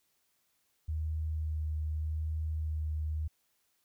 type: tone with vibrato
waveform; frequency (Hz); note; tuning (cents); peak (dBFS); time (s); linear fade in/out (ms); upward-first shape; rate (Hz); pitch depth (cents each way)
sine; 77.78; D#2; 0; -31; 0.88-3.28; 10; sine; 0.83; 15
effects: white hiss -75 dBFS RMS until 3.84 s